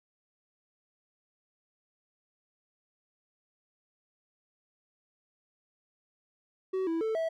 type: tone with pitch steps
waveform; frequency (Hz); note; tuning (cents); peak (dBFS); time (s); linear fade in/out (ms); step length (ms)
triangle; 377.5 / 328.7 / 441.8 / 652; F#4 / E4 / A4 / E5; +35 / -5 / +7 / -19; -26; 6.73-7.29; 10; 140
effects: none